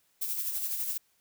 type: noise with tremolo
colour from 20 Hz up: violet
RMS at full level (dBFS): -31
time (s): 0.21-0.98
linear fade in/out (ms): 10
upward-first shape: sine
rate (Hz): 12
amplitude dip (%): 45
effects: white hiss -70 dBFS RMS until 1.2 s